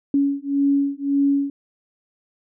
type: beating tone pair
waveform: sine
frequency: 279.3 / 281.1 Hz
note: C#4 / C#4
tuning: +13 / +24 cents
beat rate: 1.8 Hz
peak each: -20 dBFS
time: 0.14-1.5 s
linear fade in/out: 2 ms
effects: none